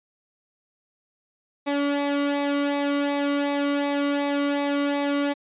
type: tone with flanger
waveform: sawtooth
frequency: 285.1 Hz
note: C#4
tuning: 49 cents sharp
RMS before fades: -24 dBFS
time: 1.66-5.34 s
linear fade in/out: 20 ms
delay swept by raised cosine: 0.65 to 1.21 ms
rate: 2.7 Hz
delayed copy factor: -0.6
effects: resampled to 8000 Hz